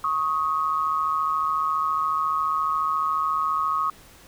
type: tone pair together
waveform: sine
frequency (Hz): 1102 / 1256.3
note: C#6 / D#6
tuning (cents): -11 / +16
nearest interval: major second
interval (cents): 227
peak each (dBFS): -24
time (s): 0.04-3.9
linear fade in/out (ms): 2
effects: pink hiss -50 dBFS RMS until 4.27 s